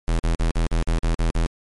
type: tone bursts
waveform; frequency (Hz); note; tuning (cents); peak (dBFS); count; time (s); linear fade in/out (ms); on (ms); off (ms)
square; 41.44; E1; +10; -18; 9; 0.08-1.462; 0; 110; 49
effects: MP3 48 kbps